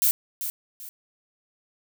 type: noise with echo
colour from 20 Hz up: violet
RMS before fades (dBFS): -20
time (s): 0.02-0.11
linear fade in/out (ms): 0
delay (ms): 390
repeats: 2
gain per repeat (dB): -10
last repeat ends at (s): 0.89
effects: none